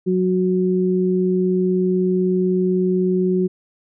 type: tone pair together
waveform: sine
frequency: 183.95 / 367.9 Hz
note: F#3 / F#4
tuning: -10 / -10 cents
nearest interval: octave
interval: 1200 cents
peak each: -18 dBFS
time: 0.06-3.48 s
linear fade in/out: 20 ms
effects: none